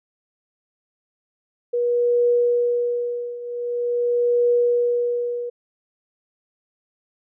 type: tone with tremolo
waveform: sine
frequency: 481.8 Hz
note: B4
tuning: 43 cents flat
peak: -14 dBFS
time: 1.73-5.5 s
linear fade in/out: 10 ms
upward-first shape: triangle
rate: 0.45 Hz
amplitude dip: 85%
effects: none